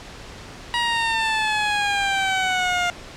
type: exponential sweep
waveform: 15% pulse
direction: down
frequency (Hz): 957 to 703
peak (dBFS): -13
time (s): 0.74-2.9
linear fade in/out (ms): 0
effects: pink hiss -39 dBFS RMS until 3.16 s + low-pass 6000 Hz 12 dB/octave